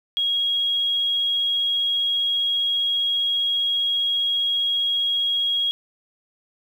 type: tone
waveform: sine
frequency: 3295 Hz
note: G#7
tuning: 14 cents flat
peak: -19 dBFS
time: 0.17-5.71 s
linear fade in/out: 0 ms
effects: 8-bit